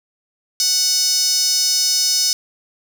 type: tone with high-pass filter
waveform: sawtooth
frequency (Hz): 740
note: F#5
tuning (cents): 0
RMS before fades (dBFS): -17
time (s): 0.6-2.33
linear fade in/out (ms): 0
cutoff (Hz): 5300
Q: 5.1
effects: none